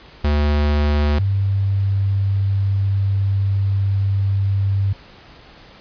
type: tone pair in turn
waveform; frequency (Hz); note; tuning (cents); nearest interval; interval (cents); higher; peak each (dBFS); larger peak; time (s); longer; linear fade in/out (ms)
square / sine; 73.7 / 98.38; D2 / G2; +7 / +7; perfect fourth; 500; second; -15; neither; 0.24-1.19 / 1.19-4.93; second; 5
effects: pink hiss -44 dBFS RMS until 5.8 s + resampled to 11025 Hz